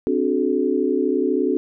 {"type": "chord", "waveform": "sine", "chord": "D dominant seventh", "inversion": "third", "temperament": "equal with one note detuned", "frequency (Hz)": [261.6, 293.7, 370, 430.7], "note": ["C4", "D4", "F#4", "A4"], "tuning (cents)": [0, 0, 0, -37], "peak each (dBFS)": [-23, -23, -22, -23], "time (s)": [0.07, 1.57], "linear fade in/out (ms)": 0, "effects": []}